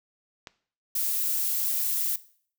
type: click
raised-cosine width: 0.2 ms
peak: -22 dBFS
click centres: 0.472 s
type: noise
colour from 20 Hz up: violet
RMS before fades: -27 dBFS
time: 0.95-2.16 s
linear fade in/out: 5 ms
effects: noise-tail reverb RT60 0.5 s tail -17 dB re dry